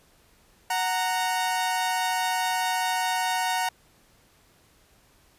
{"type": "tone pair together", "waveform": "sawtooth", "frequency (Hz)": [740, 926.2], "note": ["F#5", "A#5"], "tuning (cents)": [0, -11], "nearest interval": "major third", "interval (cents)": 389, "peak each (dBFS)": -23, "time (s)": [0.7, 3.69], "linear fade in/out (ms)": 5, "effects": ["pink hiss -60 dBFS RMS until 5.38 s", "resampled to 32000 Hz"]}